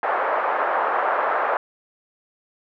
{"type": "band-pass noise", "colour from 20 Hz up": "pink", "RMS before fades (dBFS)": -22, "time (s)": [0.03, 1.57], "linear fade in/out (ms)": 2, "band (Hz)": [560, 1500], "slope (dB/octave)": 24, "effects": []}